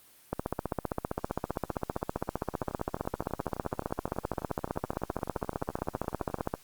two click trains, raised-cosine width 1 ms, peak -15 / -24 dBFS, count 96 / 46, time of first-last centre 0.33-6.539 / 2.54-6.386 s, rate 15.3 / 11.7 Hz, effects white hiss -58 dBFS RMS until 6.63 s + Opus 32 kbps

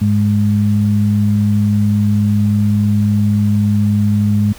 sine tone pair together, 103.83 / 207.4 Hz, G#2 / G#3, 0 / -2 cents, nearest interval octave, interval 1198 cents, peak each -13 dBFS, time 0.01-4.53 s, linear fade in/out 10 ms, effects pink hiss -38 dBFS RMS until 4.58 s

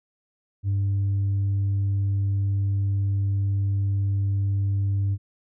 sine tone with tanh clipping, 99 Hz, G2, 18 cents sharp, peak -21 dBFS, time 0.63-5.18 s, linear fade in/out 50 ms, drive 1 dB, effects none

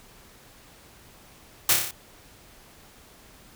white noise with echo, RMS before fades -19 dBFS, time 1.69-1.73 s, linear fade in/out 2 ms, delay 30 ms, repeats 6, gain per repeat -3 dB, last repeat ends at 1.91 s, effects pink hiss -52 dBFS RMS until 3.55 s

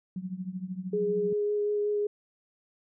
sine tone with tremolo, 185 Hz, F#3, in tune, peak -29 dBFS, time 0.16-1.33 s, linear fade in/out 2 ms, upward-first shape triangle, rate 13 Hz, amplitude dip 90%
sine tone with vibrato, 415.3 Hz, G#4, in tune, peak -25 dBFS, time 0.93-2.07 s, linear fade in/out 5 ms, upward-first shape sine, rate 5.4 Hz, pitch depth 10 cents each way
effects none

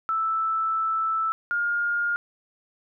sine tone pair in turn, 1318.5 / 1416.2 Hz, E6 / F6, 0 / +24 cents, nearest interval minor second, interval 124 cents, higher second, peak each -22 dBFS, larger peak neither, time 0.09-1.32 / 1.51-2.16 s, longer first, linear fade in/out 0 ms, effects none

